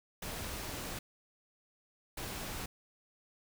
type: noise bursts at uneven times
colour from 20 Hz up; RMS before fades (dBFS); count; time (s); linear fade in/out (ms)
pink; -41; 2; 0.22-0.99 / 2.17-2.66; 5
effects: none